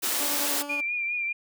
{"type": "high-pass noise", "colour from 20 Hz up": "white", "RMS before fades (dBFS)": -27, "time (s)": [0.02, 0.63], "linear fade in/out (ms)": 20, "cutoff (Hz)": 230, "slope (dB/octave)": 24}
{"type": "tone with tremolo", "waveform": "15% pulse", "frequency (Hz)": 288.5, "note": "D4", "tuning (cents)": -31, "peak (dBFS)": -26, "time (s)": [0.2, 0.81], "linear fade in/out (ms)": 10, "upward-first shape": "sine", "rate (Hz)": 10, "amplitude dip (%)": 40}
{"type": "tone with vibrato", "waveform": "sine", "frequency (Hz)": 2400, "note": "D7", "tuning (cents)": 37, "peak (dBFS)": -26, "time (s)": [0.69, 1.33], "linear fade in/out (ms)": 10, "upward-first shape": "triangle", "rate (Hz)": 4.9, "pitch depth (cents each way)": 49}
{"effects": []}